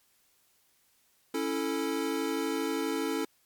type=chord; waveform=square; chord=A major; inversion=first; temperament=equal; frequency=277.2 / 329.6 / 440 Hz; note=C#4 / E4 / A4; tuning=0 / 0 / 0 cents; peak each=-34 dBFS; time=1.34-3.25 s; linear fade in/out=5 ms; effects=white hiss -68 dBFS RMS until 3.45 s + MP3 96 kbps